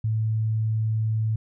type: tone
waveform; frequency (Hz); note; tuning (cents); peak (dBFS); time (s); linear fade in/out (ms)
sine; 110; A2; 0; -21; 0.04-1.36; 5
effects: none